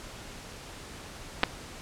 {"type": "clicks", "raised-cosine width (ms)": 0.3, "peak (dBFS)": -6, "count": 2, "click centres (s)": [1.433, 1.437], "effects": ["pink hiss -44 dBFS RMS until 1.81 s", "low-pass 9000 Hz 12 dB/octave"]}